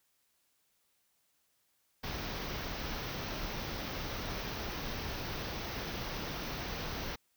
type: band-stop noise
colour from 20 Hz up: pink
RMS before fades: -39 dBFS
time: 2.03-7.16 s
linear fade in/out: 10 ms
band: 6100 to 14000 Hz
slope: 96 dB/octave
effects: white hiss -75 dBFS RMS until 7.36 s